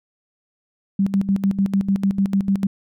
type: tone with tremolo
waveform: sine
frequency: 196 Hz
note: G3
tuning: in tune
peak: -14 dBFS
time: 0.99-2.67 s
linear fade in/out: 5 ms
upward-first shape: square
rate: 6.7 Hz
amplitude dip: 75%
effects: none